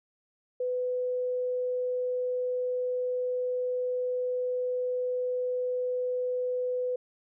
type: tone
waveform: sine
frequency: 500 Hz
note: B4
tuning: 21 cents sharp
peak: -27 dBFS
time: 0.6-6.96 s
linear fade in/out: 5 ms
effects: none